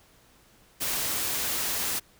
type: noise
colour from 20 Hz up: white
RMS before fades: -29 dBFS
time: 0.8-2 s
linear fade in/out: 20 ms
effects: pink hiss -59 dBFS RMS until 2.19 s